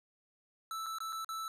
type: tone with dropouts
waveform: square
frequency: 1318.5 Hz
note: E6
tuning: in tune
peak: -38 dBFS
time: 0.71-1.48 s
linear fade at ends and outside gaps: 1 ms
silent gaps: 0.861-0.865 / 0.985-1.004 / 1.124-1.128 / 1.246-1.29 s
effects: resampled to 32000 Hz